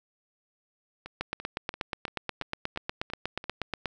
two click trains, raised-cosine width 0.3 ms, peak -14 / -24 dBFS, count 23 / 8, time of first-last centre 1.21-3.857 / 1.06-3.441 s, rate 8.31 / 2.94 Hz, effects none

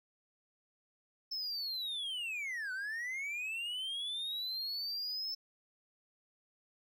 triangle linear two-way sweep, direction down then up, 5300 to 1477 to 5300 Hz, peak -35 dBFS, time 1.31-5.35 s, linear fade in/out 10 ms, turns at 2.72 s, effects none

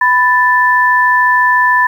sine tone pair together, 993.8 / 1760 Hz, B5 / A6, +11 / 0 cents, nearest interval minor seventh, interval 989 cents, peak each -10 dBFS, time 0.01-1.87 s, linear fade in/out 5 ms, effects 7-bit

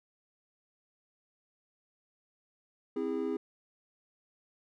triangle chord, C augmented, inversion none, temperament just, 261.6 / 327 / 408.8 Hz, C4 / E4 / G#4, 0 / -14 / -27 cents, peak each -34 / -34 / -32 dBFS, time 2.96-3.37 s, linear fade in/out 5 ms, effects none

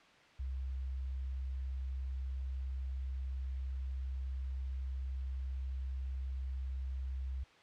sine tone, 65.5 Hz, C2, 2 cents sharp, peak -36 dBFS, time 0.39-7.44 s, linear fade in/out 10 ms, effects white hiss -61 dBFS RMS until 7.62 s + low-pass 3000 Hz 12 dB/octave

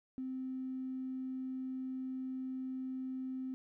triangle tone with tanh clipping, 260 Hz, C4, 11 cents flat, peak -37 dBFS, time 0.18-3.54 s, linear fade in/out 0 ms, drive 2 dB, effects none

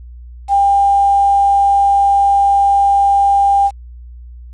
sine tone with quantisation, 798 Hz, G5, 31 cents sharp, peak -8 dBFS, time 0.48-3.71 s, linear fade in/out 50 ms, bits 6, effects added 60 Hz sine -31 dBFS peak until 4.53 s + resampled to 22050 Hz

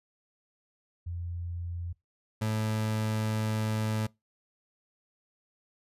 sine / 30% pulse tone pair in turn, 86.4 / 108.86 Hz, F2 / A2, -18 / -18 cents, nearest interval major third, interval 400 cents, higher second, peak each -33 / -25 dBFS, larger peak second, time 1.06-1.93 / 2.41-4.07 s, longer second, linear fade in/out 10 ms, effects noise-tail reverb RT60 0.2 s tail -23 dB re dry + resampled to 32000 Hz

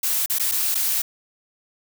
blue noise with dropouts, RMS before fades -22 dBFS, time 0.03-1.02 s, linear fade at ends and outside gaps 5 ms, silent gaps 0.261-0.298 / 0.386-0.396 / 0.515-0.519 / 0.746-0.752 s, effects none

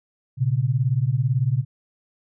sine beating tone pair, 118.6 / 136.6 Hz, A#2 / C#3, +30 / -25 cents, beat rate 18 Hz, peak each -21 dBFS, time 0.37-1.65 s, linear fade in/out 50 ms, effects none

